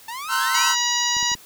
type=exponential sweep; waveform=sawtooth; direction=up; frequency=881 to 2790 Hz; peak=-26 dBFS; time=0.08-0.69 s; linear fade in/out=5 ms
type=chord; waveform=45% pulse; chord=C dominant seventh; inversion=third; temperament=equal with one note detuned; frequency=932.3 / 1046.5 / 1318.5 / 1528.6 Hz; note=Bb5 / C6 / E6 / G6; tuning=0 / 0 / 0 / -44 cents; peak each=-28 / -25 / -25 / -24 dBFS; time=0.28-0.76 s; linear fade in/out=50 ms
type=harmonic tone; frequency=965 Hz; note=B5; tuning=40 cents flat; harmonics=1 / 2 / 3 / 4 / 5 / 6 / 7; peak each=-27 / -27 / -27 / -27 / -27 / -27 / -27 dBFS; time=0.54-1.35 s; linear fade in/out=10 ms
type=clicks; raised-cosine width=3 ms; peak=-28 dBFS; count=4; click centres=1.167 / 1.228 / 1.317 / 1.352 s
effects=white hiss -47 dBFS RMS until 1.45 s